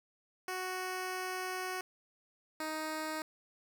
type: tone pair in turn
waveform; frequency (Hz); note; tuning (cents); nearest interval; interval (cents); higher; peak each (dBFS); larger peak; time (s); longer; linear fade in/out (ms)
10% pulse; 370 / 312.3; F#4 / D#4; 0 / +7; minor third; 293; first; -28; neither; 0.48-1.81 / 2.6-3.22; first; 2
effects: none